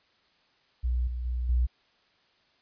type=tone with level steps; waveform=sine; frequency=61.1 Hz; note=B1; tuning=18 cents flat; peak=-24 / -30 / -27 / -21 dBFS; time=0.83-1.67 s; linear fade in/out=20 ms; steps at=1.07 / 1.25 / 1.49 s; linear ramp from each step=5 ms; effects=white hiss -66 dBFS RMS until 2.61 s + resampled to 11025 Hz